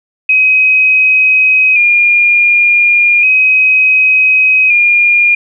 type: tone with vibrato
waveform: sine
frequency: 2472 Hz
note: D#7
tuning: 12 cents flat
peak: -5 dBFS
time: 0.29-5.35 s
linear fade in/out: 5 ms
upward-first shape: square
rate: 0.34 Hz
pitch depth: 40 cents each way
effects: none